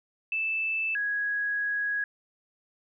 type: tone pair in turn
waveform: sine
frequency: 2637 / 1661.2 Hz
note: E7 / G#6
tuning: 0 / 0 cents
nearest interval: minor sixth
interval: 800 cents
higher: first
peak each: -26 dBFS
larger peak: neither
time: 0.32-0.95 / 0.95-2.04 s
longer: second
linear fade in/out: 2 ms
effects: none